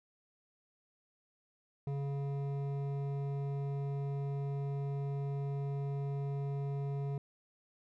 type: tone with hard clipping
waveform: sine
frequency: 140 Hz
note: C#3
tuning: 18 cents sharp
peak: -36 dBFS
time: 1.87-7.18 s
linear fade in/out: 2 ms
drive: 11 dB
effects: none